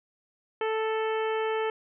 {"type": "harmonic tone", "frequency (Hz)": 440, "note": "A4", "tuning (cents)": 0, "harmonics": [1, 2, 3, 4, 5, 6, 7], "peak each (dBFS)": [-27, -33, -37, -39, -41, -43, -44], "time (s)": [0.61, 1.7], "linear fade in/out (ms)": 2, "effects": []}